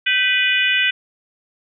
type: harmonic tone with a mistuned harmonic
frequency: 493.9 Hz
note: B4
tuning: in tune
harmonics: 3 / 4 / 5 / 6 / 7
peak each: -21 / -21 / -19 / -20 / -27 dBFS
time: 0.06-0.91 s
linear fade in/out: 10 ms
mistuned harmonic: 3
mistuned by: +64 cents
effects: none